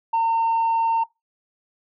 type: tone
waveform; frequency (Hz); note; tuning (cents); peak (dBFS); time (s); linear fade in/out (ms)
sine; 911; A#5; -40; -15; 0.13-1.04; 10
effects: noise-tail reverb RT60 0.2 s tail -23 dB re dry + tanh soft clip ceiling -16 dBFS